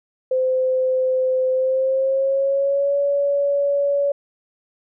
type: tone with pitch glide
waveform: sine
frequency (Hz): 516 to 566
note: C5 to C#5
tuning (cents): -24 to +36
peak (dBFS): -16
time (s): 0.31-4.12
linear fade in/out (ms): 5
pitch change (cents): +160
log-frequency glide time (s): 1.51-2.97
effects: none